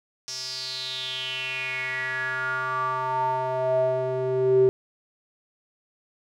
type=tone with band-pass filter sweep; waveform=square; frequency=129.3 Hz; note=C3; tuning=20 cents flat; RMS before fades=-26 dBFS; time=0.28-4.69 s; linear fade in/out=0 ms; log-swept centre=5600 to 370 Hz; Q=6.8; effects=none